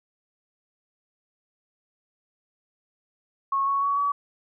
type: tone with pitch steps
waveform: sine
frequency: 1096 / 1110 / 1124.2 / 1138.6 Hz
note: C#6 / C#6 / C#6 / C#6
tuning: -20 / +2 / +24 / +46 cents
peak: -21 dBFS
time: 3.52-4.12 s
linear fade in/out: 5 ms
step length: 150 ms
effects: none